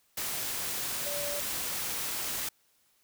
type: tone in noise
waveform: sine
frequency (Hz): 578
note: D5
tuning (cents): -28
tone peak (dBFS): -36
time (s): 1.06-1.4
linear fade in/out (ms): 5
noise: white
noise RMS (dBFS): -34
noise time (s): 0.17-2.49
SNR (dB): -5
effects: white hiss -69 dBFS RMS until 3.03 s